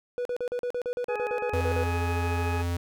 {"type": "tone bursts", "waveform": "triangle", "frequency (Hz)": 490, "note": "B4", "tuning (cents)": -14, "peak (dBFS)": -25, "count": 15, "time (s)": [0.18, 1.834], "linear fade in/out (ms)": 0, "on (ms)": 72, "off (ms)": 41}
{"type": "harmonic tone", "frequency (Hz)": 419.5, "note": "G#4", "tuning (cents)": 17, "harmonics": [1, 2, 3, 4, 6], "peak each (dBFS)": [-35, -34, -41, -41, -39], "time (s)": [1.08, 2.63], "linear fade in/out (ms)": 20}
{"type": "tone", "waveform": "square", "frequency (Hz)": 86.6, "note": "F2", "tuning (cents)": -14, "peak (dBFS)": -27, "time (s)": [1.53, 2.77], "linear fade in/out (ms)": 5}
{"effects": []}